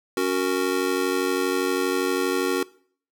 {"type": "chord", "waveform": "square", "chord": "F# major", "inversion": "second", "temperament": "just", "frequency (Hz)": [277.5, 370, 462.5], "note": ["C#4", "F#4", "A#4"], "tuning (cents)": [2, 0, -14], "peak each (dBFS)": [-28, -24, -28], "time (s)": [0.17, 2.63], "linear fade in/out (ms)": 2, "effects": ["noise-tail reverb RT60 0.5 s tail -20 dB re dry"]}